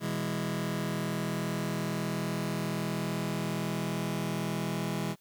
sawtooth chord, E major, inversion second, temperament just, 123.61 / 164.81 / 206 Hz, B2 / E3 / G#3, +2 / 0 / -14 cents, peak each -34 / -29 / -31 dBFS, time 0-5.16 s, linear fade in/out 50 ms, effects white hiss -68 dBFS RMS until 5.2 s

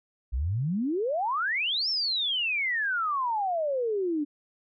sine exponential two-way sweep, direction up then down, 56 to 5500 to 283.9 Hz, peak -25 dBFS, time 0.32-4.25 s, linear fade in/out 20 ms, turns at 1.89 s, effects none

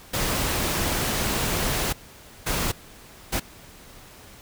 pink noise bursts at uneven times, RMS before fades -25 dBFS, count 3, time 0.13-1.93 / 2.46-2.72 / 3.32-3.4 s, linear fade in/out 10 ms, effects pink hiss -47 dBFS RMS until 4.41 s

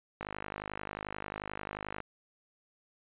click train, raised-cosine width 0.5 ms, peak -22 dBFS, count 93, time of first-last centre 0.21-2.003 s, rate 51.3 Hz, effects resampled to 8000 Hz

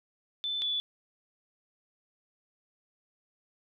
sine tone pair in turn, 3520 / 3458 Hz, A7 / A7, 0 / -31 cents, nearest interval unison, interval 31 cents, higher first, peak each -30 / -28 dBFS, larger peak second, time 0.44-0.62 / 0.62-0.8 s, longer neither, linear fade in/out 0 ms, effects none

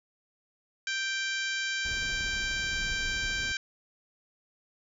harmonic tone, 784 Hz, G5, in tune, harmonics 2 / 3 / 4 / 5 / 6 / 7 / 8 / 9, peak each -32 / -36 / -38 / -40 / -42 / -43 / -44 / -45 dBFS, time 0.87-3.57 s, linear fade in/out 2 ms
brown noise, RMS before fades -40 dBFS, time 1.85-3.52 s, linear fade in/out 0 ms
effects none

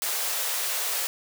white high-pass noise, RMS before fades -28 dBFS, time 0.02-1.07 s, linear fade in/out 0 ms, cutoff 420 Hz, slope 48 dB/octave, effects none

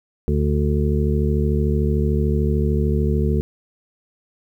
harmonic tone, 73.42 Hz, D2, in tune, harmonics 1 / 2 / 3 / 5 / 6, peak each -19 / -22 / -24 / -26 / -27 dBFS, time 0.28-3.41 s, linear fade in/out 0 ms, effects 9-bit

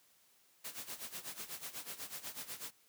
white noise with tremolo, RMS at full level -43 dBFS, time 0.64-2.71 s, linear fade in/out 10 ms, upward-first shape sine, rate 8.1 Hz, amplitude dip 80%, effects white hiss -69 dBFS RMS until 2.88 s + high-pass 100 Hz 12 dB/octave

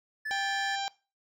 triangle tone, 1741 Hz, A6, 19 cents flat, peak -30 dBFS, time 0.25-0.76 s, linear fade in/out 10 ms
harmonic tone, 790 Hz, G5, 13 cents sharp, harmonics 1 / 2 / 3 / 4 / 5 / 6 / 7 / 8 / 9, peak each -32 / -41 / -43 / -39 / -40 / -48 / -44 / -55 / -46 dBFS, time 0.31-0.88 s, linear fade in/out 0 ms
effects noise-tail reverb RT60 0.3 s tail -20 dB re dry

